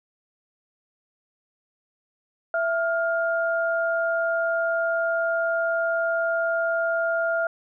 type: tone pair together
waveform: sine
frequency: 664 / 1408 Hz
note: E5 / F6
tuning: +12 / +14 cents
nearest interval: octave + minor second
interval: 1302 cents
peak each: -23 / -25 dBFS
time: 2.54-7.47 s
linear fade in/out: 2 ms
effects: none